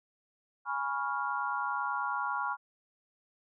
sine chord, C# dominant seventh, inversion second, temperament equal with one note detuned, 830.6 / 978.7 / 1108.7 / 1396.9 Hz, G#5 / B5 / C#6 / E#6, 0 / -16 / 0 / 0 cents, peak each -37 / -36 / -36 / -35 dBFS, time 0.65-2.57 s, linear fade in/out 50 ms, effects none

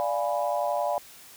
sine chord, D diminished seventh, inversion none, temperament equal, 587.3 / 698.5 / 830.6 / 987.8 Hz, D5 / F5 / Ab5 / Cb6, 0 / 0 / 0 / 0 cents, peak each -28 / -29 / -31 / -33 dBFS, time 0-0.98 s, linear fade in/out 0 ms, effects white hiss -49 dBFS RMS until 1.36 s

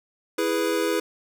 square chord, E major, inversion none, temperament equal, 329.6 / 415.3 / 493.9 Hz, E4 / G#4 / B4, 0 / 0 / 0 cents, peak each -27 dBFS, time 0.38-1 s, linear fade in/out 5 ms, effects none

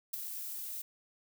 violet noise with ADSR envelope, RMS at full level -32 dBFS, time 0.13-0.82 s, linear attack 12 ms, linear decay 6 ms, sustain -9 dB, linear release 5 ms, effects none

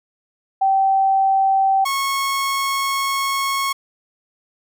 sine / sawtooth tone pair in turn, 775 / 1096 Hz, G5 / C#6, -20 / -20 cents, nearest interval tritone, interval 600 cents, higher second, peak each -13 / -15 dBFS, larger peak first, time 0.61-1.85 / 1.85-3.73 s, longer second, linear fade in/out 10 ms, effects none

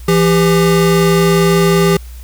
square tone pair together, 168.14 / 399 Hz, E3 / G4, +35 / +31 cents, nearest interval octave + minor third, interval 1496 cents, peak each -12 dBFS, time 0.08-1.97 s, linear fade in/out 5 ms, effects added 60 Hz sine -28 dBFS peak until 2.23 s + white hiss -43 dBFS RMS until 2.23 s

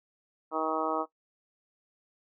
harmonic tone, 158.4 Hz, D#3, 31 cents sharp, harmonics 2 / 3 / 4 / 5 / 6 / 7 / 8, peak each -35 / -35 / -35 / -35 / -35 / -35 / -35 dBFS, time 0.51-1.06 s, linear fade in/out 50 ms, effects noise-tail reverb RT60 0.1 s tail -17 dB re dry

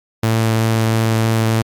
sawtooth tone, 112.1 Hz, A2, 33 cents sharp, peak -9 dBFS, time 0.23-1.62 s, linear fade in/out 5 ms, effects MP3 96 kbps

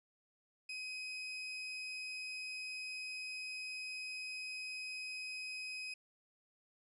30% pulse tone, 2521 Hz, D#7, 22 cents sharp, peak -39 dBFS, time 0.69-5.94 s, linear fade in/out 5 ms, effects resampled to 24000 Hz

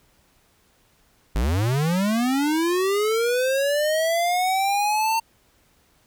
square linear sweep, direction up, 46.25 to 908 Hz, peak -20 dBFS, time 1.35-5.2 s, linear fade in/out 10 ms, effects pink hiss -61 dBFS RMS until 6.06 s

